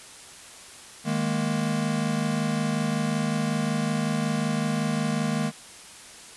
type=chord; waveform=square; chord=D# suspended fourth; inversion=none; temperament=equal; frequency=155.56 / 207.7 / 233.1 Hz; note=D#3 / G#3 / A#3; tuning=0 / 0 / 0 cents; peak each=-29 dBFS; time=1.04-5.52 s; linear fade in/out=50 ms; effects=white hiss -45 dBFS RMS until 6.36 s + resampled to 24000 Hz